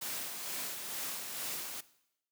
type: noise with tremolo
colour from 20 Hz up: white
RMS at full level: -38 dBFS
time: 0.01-1.81 s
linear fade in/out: 10 ms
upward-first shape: sine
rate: 2.2 Hz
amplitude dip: 40%
effects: noise-tail reverb RT60 0.8 s tail -18 dB re dry + high-pass 150 Hz 12 dB/octave